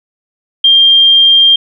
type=tone; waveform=sine; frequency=3194 Hz; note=G7; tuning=32 cents sharp; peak=-3 dBFS; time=0.64-1.56 s; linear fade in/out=5 ms; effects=none